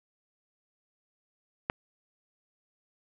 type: click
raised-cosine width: 0.5 ms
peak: -12 dBFS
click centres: 1.699 s
effects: none